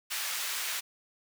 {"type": "high-pass noise", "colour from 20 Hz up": "pink", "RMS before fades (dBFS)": -34, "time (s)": [0.1, 0.81], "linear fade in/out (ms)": 20, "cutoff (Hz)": 1600, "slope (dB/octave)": 12, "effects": []}